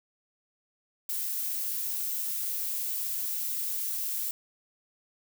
violet noise, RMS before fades -32 dBFS, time 1.09-4.31 s, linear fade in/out 2 ms, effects none

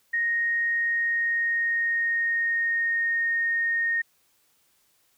sine tone with pitch glide, 1864.7 to 1849.7 Hz, A#6 to A#6, 0 to -14 cents, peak -22 dBFS, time 0.13-4.02 s, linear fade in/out 10 ms, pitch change -14 cents, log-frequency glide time 0.68-3.29 s, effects white hiss -66 dBFS RMS until 5.17 s

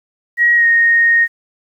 sine tone with pitch glide, 1900 to 1858.8 Hz, A#6 to A#6, +33 to -5 cents, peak -8 dBFS, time 0.37-1.28 s, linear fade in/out 50 ms, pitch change -38 cents, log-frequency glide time 0.55-0.66 s, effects 8-bit

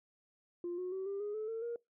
sine tone with pitch steps, 349.2 / 364.4 / 380.4 / 397 / 414.3 / 432.4 / 451.3 / 471 Hz, F4 / F#4 / F#4 / G4 / G#4 / A4 / A4 / A#4, 0 / -26 / +48 / +22 / -4 / -30 / +44 / +18 cents, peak -35 dBFS, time 0.64-1.76 s, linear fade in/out 2 ms, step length 140 ms, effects noise-tail reverb RT60 0.2 s tail -25 dB re dry + tanh soft clip ceiling -33 dBFS

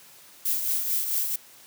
violet noise with tremolo, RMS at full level -24 dBFS, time 0.45-1.36 s, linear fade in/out 5 ms, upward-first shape triangle, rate 4.5 Hz, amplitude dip 55%, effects white hiss -51 dBFS RMS until 1.66 s + high-pass 100 Hz 12 dB/octave

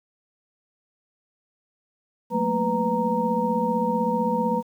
sine tone cluster, 181.8 / 219.2 / 234.9 / 496.4 / 930 Hz, F#3 / A3 / A#3 / B4 / A#5, -30 / -6 / +13 / +9 / -4 cents, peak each -30 / -27 / -29 / -26 / -25 dBFS, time 2.3-4.63 s, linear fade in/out 50 ms, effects 9-bit

